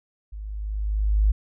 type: tone with level ramp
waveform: sine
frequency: 51.91 Hz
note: G#1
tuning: in tune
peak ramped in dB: -33 to -14 dBFS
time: 0.32-1.32 s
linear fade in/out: 10 ms
effects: none